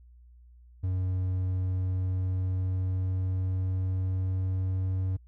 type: tone with pitch glide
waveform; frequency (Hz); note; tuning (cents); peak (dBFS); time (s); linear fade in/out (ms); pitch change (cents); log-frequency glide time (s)
triangle; 92.5 to 93.74; F#2 to F#2; 0 to +23; -24; 0.83-5.17; 10; +23; 1.35-4.92
effects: added 60 Hz sine -51 dBFS peak until 5.27 s